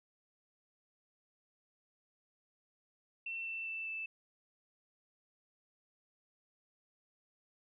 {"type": "tone with pitch steps", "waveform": "sine", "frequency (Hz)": [2695, 2676, 2658, 2640], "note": ["E7", "E7", "E7", "E7"], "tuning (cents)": [38, 25, 14, 2], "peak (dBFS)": -38, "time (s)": [3.26, 4.06], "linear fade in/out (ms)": 5, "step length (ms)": 200, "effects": []}